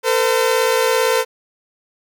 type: tone pair together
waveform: sawtooth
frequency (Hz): 452.3 / 510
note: A4 / C5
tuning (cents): +48 / -44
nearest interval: major second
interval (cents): 208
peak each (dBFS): -13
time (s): 0.03-1.25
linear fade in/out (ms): 50
effects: none